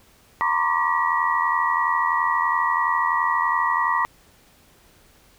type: tone cluster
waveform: sine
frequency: 925 / 997 / 1086 / 1169 / 1919 Hz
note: A#5 / B5 / C#6 / D6 / A#6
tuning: -14 / +16 / -36 / -8 / +50 cents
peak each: -25 dBFS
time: 0.41-4.05 s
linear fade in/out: 0 ms
effects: pink hiss -55 dBFS RMS until 5.38 s